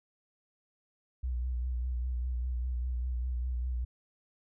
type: tone with vibrato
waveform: sine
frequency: 61.74 Hz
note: B1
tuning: in tune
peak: -30 dBFS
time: 1.23-3.85 s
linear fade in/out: 10 ms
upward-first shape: sine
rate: 5 Hz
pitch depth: 47 cents each way
effects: none